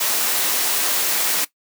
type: high-pass noise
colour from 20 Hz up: white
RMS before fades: -20 dBFS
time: 0-1.45 s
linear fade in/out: 10 ms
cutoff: 290 Hz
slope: 12 dB/octave
effects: noise-tail reverb RT60 0.1 s tail -17 dB re dry